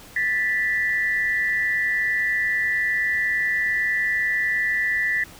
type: tone pair together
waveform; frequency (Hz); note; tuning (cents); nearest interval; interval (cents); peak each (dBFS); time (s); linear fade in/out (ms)
sine; 1761.2 / 1970; A6 / B6; +1 / -5; major second; 194; -23 / -22; 0.16-5.24; 5
effects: pink hiss -45 dBFS RMS until 5.39 s